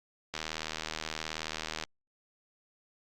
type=click train; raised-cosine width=0.2 ms; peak=-17 dBFS; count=119; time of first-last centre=0.34-1.837 s; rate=78.8 Hz; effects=Opus 48 kbps